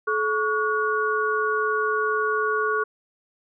sine tone cluster, 430.7 / 1126 / 1448 Hz, A4 / C#6 / F#6, -37 / +27 / -38 cents, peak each -25 dBFS, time 0.07-2.84 s, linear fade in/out 10 ms, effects none

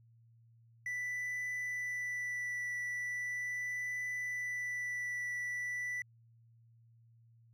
triangle tone with vibrato, 1975.5 Hz, B6, in tune, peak -34 dBFS, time 0.86-6.02 s, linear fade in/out 2 ms, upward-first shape triangle, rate 0.39 Hz, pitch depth 12 cents each way, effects added 115 Hz sine -61 dBFS peak until 7.53 s

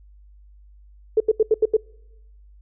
sine tone bursts, 437 Hz, A4, 12 cents flat, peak -12 dBFS, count 6, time 1.17-1.768 s, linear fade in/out 5 ms, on 33 ms, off 80 ms, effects noise-tail reverb RT60 1.0 s tail -26 dB re dry + added 50 Hz sine -46 dBFS peak until 2.61 s

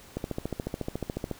click train, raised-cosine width 2 ms, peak -17 dBFS, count 17, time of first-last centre 0.17-1.313 s, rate 14 Hz, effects pink hiss -51 dBFS RMS until 1.39 s

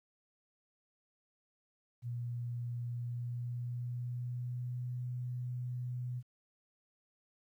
sine tone with pitch glide, 120 to 123.87 Hz, B2 to B2, -49 to +6 cents, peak -36 dBFS, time 2.02-6.23 s, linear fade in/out 50 ms, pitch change +55 cents, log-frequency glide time 2.86-4.91 s, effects 12-bit

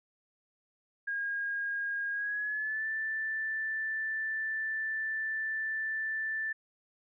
sine tone with pitch glide, 1628 to 1765.1 Hz, G#6 to A6, -35 to +5 cents, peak -31 dBFS, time 1.07-6.53 s, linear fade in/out 10 ms, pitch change +140 cents, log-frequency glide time 2.11-2.86 s, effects none

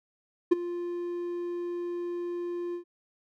triangle tone with ADSR envelope, 349.2 Hz, F4, in tune, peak -12 dBFS, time 0.51-2.84 s, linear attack 13 ms, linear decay 17 ms, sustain -17 dB, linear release 99 ms, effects none

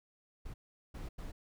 brown noise bursts at uneven times, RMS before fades -43 dBFS, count 3, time 0.45-0.54 / 0.94-1.09 / 1.18-1.32 s, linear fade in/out 10 ms, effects none

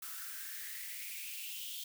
blue noise with high-pass filter sweep, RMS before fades -44 dBFS, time 0.02-1.84 s, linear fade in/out 5 ms, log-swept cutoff 1300 to 3300 Hz, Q 5.9, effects none

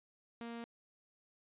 sawtooth tone, 233.4 Hz, A#3, 2 cents sharp, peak -39 dBFS, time 0.41-0.64 s, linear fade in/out 0 ms, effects resampled to 8000 Hz

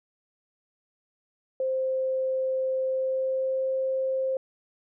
sine tone with pitch glide, 523.3 to 527.2 Hz, C5 to C5, 0 to +13 cents, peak -24 dBFS, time 1.6-4.37 s, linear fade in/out 2 ms, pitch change +13 cents, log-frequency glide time 2.85-3.72 s, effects none

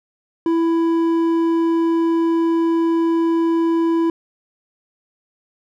sine tone with hard clipping, 331.3 Hz, E4, 9 cents sharp, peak -16 dBFS, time 0.46-4.1 s, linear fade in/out 2 ms, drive 6 dB, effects none

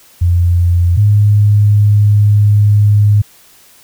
sine tone pair in turn, 87.31 / 103.83 Hz, F2 / G#2, 0 / 0 cents, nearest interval minor third, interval 300 cents, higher second, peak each -7 / -5 dBFS, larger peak second, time 0.21-0.97 / 0.97-3.22 s, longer second, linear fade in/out 10 ms, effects white hiss -44 dBFS RMS until 3.83 s

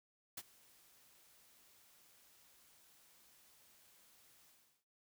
white noise with ADSR envelope, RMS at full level -44 dBFS, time 0.37-4.85 s, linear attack 7 ms, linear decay 43 ms, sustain -23 dB, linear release 370 ms, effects none

